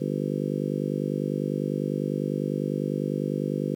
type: harmonic tone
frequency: 50 Hz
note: G1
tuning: 35 cents sharp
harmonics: 3 / 4 / 5 / 6 / 7 / 8 / 9 / 10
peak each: -31 / -32 / -33 / -34 / -34 / -35 / -36 / -36 dBFS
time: 0-3.75 s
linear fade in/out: 10 ms
effects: 9-bit